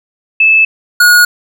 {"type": "tone pair in turn", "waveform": ["sine", "square"], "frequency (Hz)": [2618, 1447.4], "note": ["E7", "F#6"], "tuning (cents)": [-13, -39], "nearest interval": "minor seventh", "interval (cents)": 1026, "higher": "first", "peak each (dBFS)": -4, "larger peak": "neither", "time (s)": [[0.4, 0.65], [1, 1.25]], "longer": "neither", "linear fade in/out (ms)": 5, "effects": []}